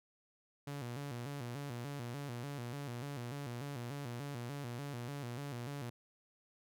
sawtooth tone with vibrato, 130.81 Hz, C3, in tune, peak -37 dBFS, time 0.67-5.9 s, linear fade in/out 5 ms, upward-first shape square, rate 3.4 Hz, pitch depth 150 cents each way, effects none

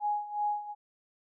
sine tone with tremolo, 832 Hz, G#5, 3 cents sharp, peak -26 dBFS, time 0-0.75 s, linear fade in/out 50 ms, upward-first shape sine, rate 2.7 Hz, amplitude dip 80%, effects none

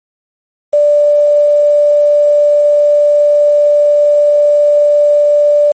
sine tone with quantisation, 587.3 Hz, D5, in tune, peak -5 dBFS, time 0.73-5.72 s, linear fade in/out 5 ms, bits 5, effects MP3 32 kbps

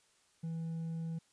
sine tone with hard clipping, 164.1 Hz, E3, 8 cents flat, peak -37 dBFS, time 0.43-1.19 s, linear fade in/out 10 ms, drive 2 dB, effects white hiss -70 dBFS RMS until 1.32 s + resampled to 22050 Hz

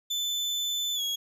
35% pulse tone with pitch glide, 3515 to 3318 Hz, A7 to G#7, -2 to -2 cents, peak -26 dBFS, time 0.1-1.16 s, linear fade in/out 10 ms, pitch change -100 cents, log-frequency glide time 0.95-1.01 s, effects resampled to 32000 Hz

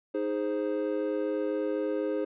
triangle chord, Ab major, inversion second, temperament equal, 311.1 / 415.3 / 523.3 Hz, Eb4 / Ab4 / C5, 0 / 0 / 0 cents, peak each -30 dBFS, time 0.14-2.25 s, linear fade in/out 10 ms, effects resampled to 8000 Hz

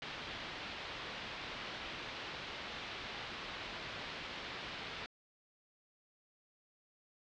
white low-pass noise, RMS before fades -45 dBFS, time 0.02-5.06 s, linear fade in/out 0 ms, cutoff 3900 Hz, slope 24 dB/octave, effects low-pass 6000 Hz 12 dB/octave

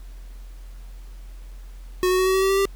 square tone with pitch steps, 366.1 / 369.9 / 373.8 / 377.7 / 381.6 / 385.6 / 389.7 / 393.7 Hz, F#4 / F#4 / F#4 / F#4 / G4 / G4 / G4 / G4, -18 / 0 / +18 / +36 / -47 / -28 / -10 / +8 cents, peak -18 dBFS, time 2.03-2.654 s, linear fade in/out 0 ms, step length 78 ms, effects added 43 Hz sine -36 dBFS peak until 2.75 s + pink hiss -55 dBFS RMS until 2.75 s

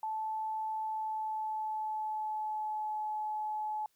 sine tone with pitch glide, 873 to 855.5 Hz, A5 to A5, -14 to -49 cents, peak -33 dBFS, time 0.03-3.86 s, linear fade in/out 2 ms, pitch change -35 cents, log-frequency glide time 0.79-3.01 s, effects white hiss -74 dBFS RMS until 3.95 s

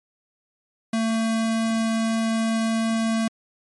square tone, 224.8 Hz, A3, 37 cents sharp, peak -21 dBFS, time 0.93-3.28 s, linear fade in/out 5 ms, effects MP3 48 kbps

